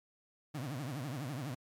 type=tone with vibrato; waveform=30% pulse; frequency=136.1 Hz; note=C#3; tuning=31 cents flat; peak=-35 dBFS; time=0.54-1.55 s; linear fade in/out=10 ms; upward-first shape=triangle; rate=12 Hz; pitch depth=280 cents each way; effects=MP3 96 kbps